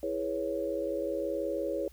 sine chord, C# minor seventh, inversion first, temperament equal, 329.6 / 415.3 / 493.9 / 554.4 Hz, E4 / G#4 / B4 / C#5, 0 / 0 / 0 / 0 cents, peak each -36 / -36 / -38 / -33 dBFS, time 0.03-1.88 s, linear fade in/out 2 ms, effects added 60 Hz sine -53 dBFS peak until 1.92 s + white hiss -62 dBFS RMS until 1.92 s

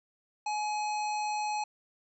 harmonic tone, 844 Hz, G#5, 28 cents sharp, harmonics 1 / 3 / 5 / 7 / 9, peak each -30 / -40 / -44 / -47 / -49 dBFS, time 0.46-1.64 s, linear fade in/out 5 ms, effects none

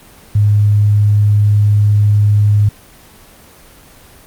sine tone, 103.83 Hz, G#2, in tune, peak -7 dBFS, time 0.35-2.69 s, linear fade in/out 5 ms, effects pink hiss -41 dBFS RMS until 4.26 s + Opus 24 kbps

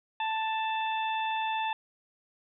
harmonic tone, 882 Hz, A5, 4 cents sharp, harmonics 1 / 2 / 3 / 4, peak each -29 / -39 / -37 / -40 dBFS, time 0.2-1.73 s, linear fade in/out 2 ms, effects none

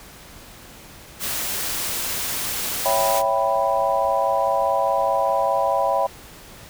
white noise, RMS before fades -26 dBFS, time 1.19-3.23 s, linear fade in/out 50 ms
sine chord, C# half-diminished seventh, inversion none, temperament equal, 554.4 / 659.3 / 784 / 987.8 Hz, C#5 / E5 / G5 / B5, 0 / 0 / 0 / 0 cents, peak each -23 dBFS, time 2.85-6.07 s, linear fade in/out 10 ms
effects pink hiss -43 dBFS RMS until 6.69 s

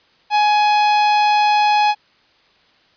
45% pulse tone, 838 Hz, G#5, 15 cents sharp, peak -12 dBFS, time 0.3-1.95 s, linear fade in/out 50 ms, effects white hiss -55 dBFS RMS until 2.96 s + resampled to 11025 Hz

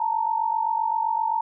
sine tone pair together, 880 / 927.7 Hz, A5 / A#5, 0 / -9 cents, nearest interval minor second, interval 91 cents, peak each -24 dBFS, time 0-1.41 s, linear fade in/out 5 ms, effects none

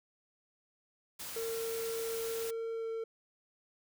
white noise, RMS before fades -43 dBFS, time 1.19-2.51 s, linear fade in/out 10 ms
triangle tone with pitch glide, 455 to 451.6 Hz, A#4 to A4, -42 to +45 cents, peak -33 dBFS, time 1.36-3.04 s, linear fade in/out 5 ms, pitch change -13 cents, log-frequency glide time 2.72-2.87 s
effects none

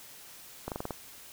slowing click train, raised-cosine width 1 ms, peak -20 dBFS, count 6, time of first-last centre 0.68-0.907 s, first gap 38 ms, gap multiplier 1.09, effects white hiss -50 dBFS RMS until 1.32 s

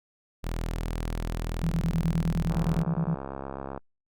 sawtooth tone, 40.88 Hz, E1, 14 cents flat, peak -25 dBFS, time 0.43-2.83 s, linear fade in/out 20 ms
sine tone bursts, 164.81 Hz, E3, in tune, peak -23 dBFS, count 15, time 1.63-3.147 s, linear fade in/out 5 ms, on 75 ms, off 28 ms
click train, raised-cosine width 1 ms, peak -21 dBFS, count 87, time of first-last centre 2.51-3.777 s, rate 67.9 Hz
effects Opus 48 kbps

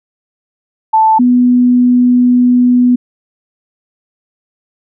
sine tone pair in turn, 880 / 246.9 Hz, A5 / B3, 0 / 0 cents, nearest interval octave + minor seventh, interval 2200 cents, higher first, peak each -5 dBFS, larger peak neither, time 0.93-1.19 / 1.19-2.96 s, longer second, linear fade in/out 10 ms, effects none

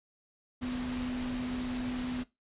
sine tone in noise, 249.7 Hz, B3, 19 cents sharp, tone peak -33 dBFS, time 0.61-2.24 s, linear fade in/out 20 ms, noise pink, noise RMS -41 dBFS, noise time 0.61-2.24 s, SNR +5 dB, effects noise-tail reverb RT60 0.2 s tail -18 dB re dry + resampled to 8000 Hz

